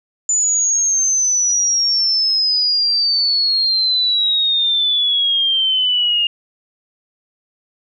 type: exponential sweep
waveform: sine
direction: down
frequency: 7040 to 2825 Hz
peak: -13 dBFS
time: 0.29-6.27 s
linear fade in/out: 2 ms
effects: none